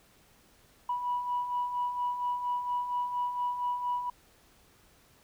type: beating tone pair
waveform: sine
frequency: 976 / 980.3 Hz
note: B5 / B5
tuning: -21 / -13 cents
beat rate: 4.3 Hz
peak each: -37 / -29 dBFS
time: 0.89-4.1 s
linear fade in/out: 5 ms
effects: tanh soft clip ceiling -23 dBFS + pink hiss -62 dBFS RMS until 5.23 s